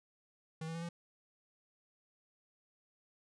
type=tone with pitch steps; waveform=square; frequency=160 / 163.46 / 166.99 / 170.59 Hz; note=D#3 / E3 / E3 / F3; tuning=+49 / -14 / +23 / -40 cents; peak=-40 dBFS; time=0.61-0.89 s; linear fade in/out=5 ms; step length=70 ms; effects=resampled to 22050 Hz